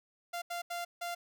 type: tone bursts at uneven times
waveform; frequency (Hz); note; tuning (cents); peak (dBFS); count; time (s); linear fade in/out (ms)
sawtooth; 694; F5; -11; -32; 4; 0.33-0.42 / 0.5-0.62 / 0.7-0.85 / 1.01-1.15; 10
effects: none